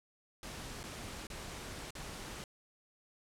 pink noise with dropouts, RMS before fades -45 dBFS, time 0.43-2.44 s, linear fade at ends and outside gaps 1 ms, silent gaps 0.831-0.838 / 1.269-1.301 / 1.906-1.952 s, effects low-pass 10000 Hz 12 dB/octave

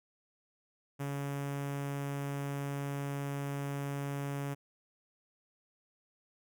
sawtooth tone with notch filter, 140.8 Hz, C#3, 27 cents sharp, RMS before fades -37 dBFS, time 0.99-4.55 s, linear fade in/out 20 ms, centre 4200 Hz, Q 1.3, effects none

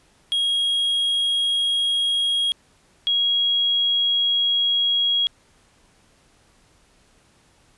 triangle / sine tone pair in turn, 3283 / 3300 Hz, G#7 / G#7, -21 / -12 cents, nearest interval unison, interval 9 cents, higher second, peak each -17 dBFS, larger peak neither, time 0.32-2.52 / 3.07-5.27 s, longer neither, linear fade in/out 0 ms, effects pink hiss -58 dBFS RMS until 7.77 s + resampled to 24000 Hz

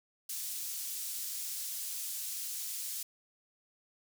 pink high-pass noise, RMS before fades -39 dBFS, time 0.29-3.03 s, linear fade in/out 5 ms, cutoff 6600 Hz, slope 12 dB/octave, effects none

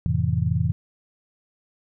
sine chord, F major seventh, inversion none, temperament just, 87.31 / 109.13 / 130.96 / 163.7 Hz, F2 / A2 / C3 / E3, 0 / -14 / +2 / -12 cents, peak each -25 dBFS, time 0.06-0.72 s, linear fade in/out 0 ms, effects none

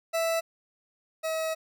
40% pulse tone pair in turn, 659.3 / 640.5 Hz, E5 / E5, 0 / -50 cents, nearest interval minor second, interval 50 cents, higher first, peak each -24 / -27 dBFS, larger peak first, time 0.13-0.41 / 1.23-1.55 s, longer second, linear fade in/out 20 ms, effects none

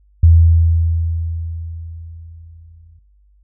sine tone with exponential decay, 82.8 Hz, E2, 8 cents sharp, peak -4 dBFS, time 0.23-2.99 s, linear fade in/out 5 ms, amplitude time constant 600 ms, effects noise-tail reverb RT60 0.5 s tail -19 dB re dry + added 50 Hz sine -49 dBFS peak until 3.43 s

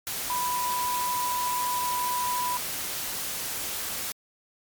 sine tone in noise, 987.8 Hz, B5, in tune, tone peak -26 dBFS, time 0.3-2.57 s, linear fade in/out 0 ms, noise white, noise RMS -32 dBFS, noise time 0.07-4.12 s, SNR +3 dB, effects MP3 96 kbps

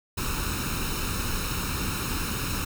pink noise with comb filter, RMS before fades -29 dBFS, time 0.17-2.65 s, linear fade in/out 10 ms, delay 0.75 ms, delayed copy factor +0.7, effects none

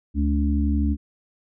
harmonic tone, 72 Hz, D2, 34 cents flat, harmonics 1 / 3 / 4, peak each -20 / -25 / -26 dBFS, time 0.14-0.97 s, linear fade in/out 50 ms, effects none

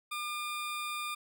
20% pulse tone, 1205 Hz, D6, 44 cents sharp, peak -30 dBFS, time 0.11-1.15 s, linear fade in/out 10 ms, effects none

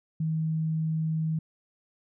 sine tone, 159 Hz, D#3, 38 cents sharp, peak -25 dBFS, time 0.2-1.39 s, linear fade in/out 5 ms, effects none

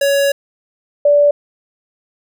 square / sine tone pair in turn, 560 / 581.1 Hz, C#5 / D5, +18 / -18 cents, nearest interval minor second, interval 64 cents, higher second, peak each -12 / -7 dBFS, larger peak second, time 0.01-0.32 / 1.05-1.31 s, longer first, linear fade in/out 5 ms, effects none

